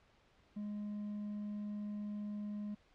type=tone with hard clipping; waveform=sine; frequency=207.7 Hz; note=G#3; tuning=in tune; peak=-40 dBFS; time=0.56-2.75 s; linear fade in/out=10 ms; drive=2 dB; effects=pink hiss -69 dBFS RMS until 2.94 s + low-pass 4000 Hz 12 dB/octave